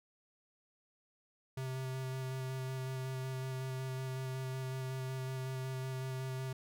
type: tone with vibrato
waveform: square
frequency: 130.81 Hz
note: C3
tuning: in tune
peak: -38 dBFS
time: 1.57-6.53 s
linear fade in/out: 5 ms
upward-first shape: square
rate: 5.4 Hz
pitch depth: 10 cents each way
effects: none